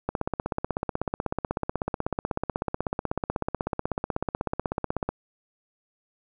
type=click train; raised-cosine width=1 ms; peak=-12 dBFS; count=82; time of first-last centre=0.09-5.09 s; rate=16.2 Hz; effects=none

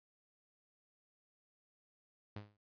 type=tone with exponential decay; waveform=sawtooth; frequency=103.83 Hz; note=G#2; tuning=in tune; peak=-38 dBFS; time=2.36-2.57 s; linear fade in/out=5 ms; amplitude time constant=45 ms; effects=noise-tail reverb RT60 0.1 s tail -21 dB re dry + resampled to 11025 Hz

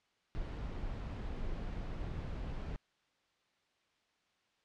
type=noise; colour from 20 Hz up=brown; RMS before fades=-40 dBFS; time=0.35-2.76 s; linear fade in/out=0 ms; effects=white hiss -75 dBFS RMS until 4.64 s + low-pass 4000 Hz 12 dB/octave

